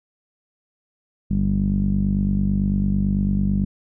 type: tone with low-pass filter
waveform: sawtooth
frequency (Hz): 49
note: G1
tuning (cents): 0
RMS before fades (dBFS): -20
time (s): 1.3-3.65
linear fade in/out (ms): 10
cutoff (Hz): 200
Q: 6.7
effects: none